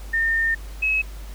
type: tone pair in turn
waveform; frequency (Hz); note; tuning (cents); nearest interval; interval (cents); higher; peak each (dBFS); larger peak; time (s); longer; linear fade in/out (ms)
sine; 1818 / 2571; A#6 / E7; -44 / -44; tritone; 600; second; -18; neither; 0.13-0.55 / 0.82-1.02; first; 10
effects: added 50 Hz sine -33 dBFS peak until 1.34 s + pink hiss -46 dBFS RMS until 1.34 s